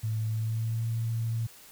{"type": "tone with pitch glide", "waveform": "sine", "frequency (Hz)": [110, 114.21], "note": ["A2", "A#2"], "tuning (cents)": [0, -35], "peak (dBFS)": -27, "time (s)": [0.03, 1.47], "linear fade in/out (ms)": 10, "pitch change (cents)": 65, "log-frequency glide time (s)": [0.28, 0.86], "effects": ["white hiss -52 dBFS RMS until 1.71 s"]}